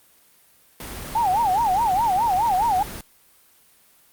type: noise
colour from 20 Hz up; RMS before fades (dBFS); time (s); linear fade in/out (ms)
pink; -34; 0.8-3.01; 2
type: tone with vibrato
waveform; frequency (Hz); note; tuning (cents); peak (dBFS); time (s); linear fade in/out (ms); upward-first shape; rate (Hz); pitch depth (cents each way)
sine; 830.6; G#5; 0; -17; 1.15-2.83; 5; sine; 4.8; 230
effects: white hiss -56 dBFS RMS until 4.12 s + Opus 32 kbps